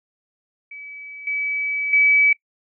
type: tone with level steps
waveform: sine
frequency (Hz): 2289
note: D7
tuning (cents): -45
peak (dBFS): -34 / -21 / -12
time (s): 0.71-2.33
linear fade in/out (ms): 5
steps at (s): 1.27 / 1.93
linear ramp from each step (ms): 2
effects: noise-tail reverb RT60 0.1 s tail -21 dB re dry